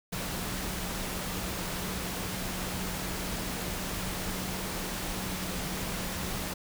sine tone in noise, 184.5 Hz, F#3, 5 cents flat, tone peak -40 dBFS, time 0.12-6.54 s, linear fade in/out 10 ms, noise pink, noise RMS -35 dBFS, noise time 0.12-6.54 s, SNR -8 dB, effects none

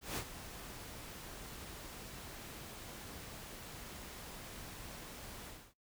pink noise with ADSR envelope, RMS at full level -38 dBFS, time 0.01-5.74 s, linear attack 160 ms, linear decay 66 ms, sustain -11 dB, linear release 280 ms, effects noise-tail reverb RT60 0.2 s tail -26 dB re dry

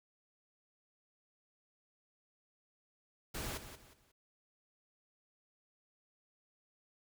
pink noise with echo, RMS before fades -41 dBFS, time 3.34-3.58 s, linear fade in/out 10 ms, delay 180 ms, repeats 3, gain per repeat -10 dB, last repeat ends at 4.12 s, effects none

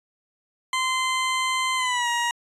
20% pulse tone with pitch glide, 1036 to 950 Hz, C6 to A#5, -17 to +33 cents, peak -17 dBFS, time 0.73-2.31 s, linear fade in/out 2 ms, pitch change -150 cents, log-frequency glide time 1.76-2.08 s, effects resampled to 24000 Hz

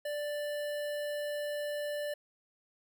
square tone with notch filter, 588 Hz, D5, 2 cents sharp, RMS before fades -36 dBFS, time 0.05-2.14 s, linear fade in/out 5 ms, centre 6400 Hz, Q 1.4, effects none

